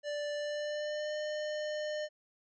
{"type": "tone with pitch glide", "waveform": "square", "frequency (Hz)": [587.3, 605.2], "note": ["D5", "D#5"], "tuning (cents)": [0, -48], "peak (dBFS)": -35, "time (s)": [0.03, 2.09], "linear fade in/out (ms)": 50, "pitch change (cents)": 52, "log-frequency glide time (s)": [0.34, 1.15], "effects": ["resampled to 16000 Hz"]}